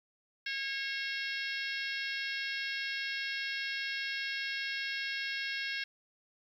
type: harmonic tone with a mistuned harmonic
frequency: 545 Hz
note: C#5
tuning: 29 cents flat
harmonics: 3 / 4 / 5 / 6 / 7 / 8 / 9 / 10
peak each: -38 / -40 / -42 / -44 / -45 / -46 / -47 / -48 dBFS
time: 0.46-5.84 s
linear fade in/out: 5 ms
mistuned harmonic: 9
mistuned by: +56 cents
effects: 11-bit